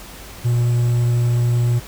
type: tone with quantisation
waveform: triangle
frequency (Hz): 120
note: B2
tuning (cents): -49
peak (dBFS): -12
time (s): 0.44-1.8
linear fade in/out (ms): 20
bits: 7
effects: added 50 Hz sine -40 dBFS peak until 1.87 s + pink hiss -38 dBFS RMS until 1.87 s